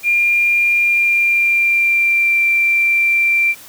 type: tone with pitch glide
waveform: sine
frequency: 2400 to 2357 Hz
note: D7 to D7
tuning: +37 to +6 cents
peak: -11 dBFS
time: 0.03-3.55 s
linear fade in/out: 50 ms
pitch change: -31 cents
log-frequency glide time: 0.83-2.42 s
effects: white hiss -39 dBFS RMS until 3.68 s + high-pass 60 Hz 12 dB/octave